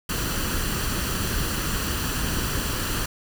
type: noise with comb filter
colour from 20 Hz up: pink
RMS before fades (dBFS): -26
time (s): 0.09-3.06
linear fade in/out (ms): 5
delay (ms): 0.68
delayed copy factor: +0.55
effects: none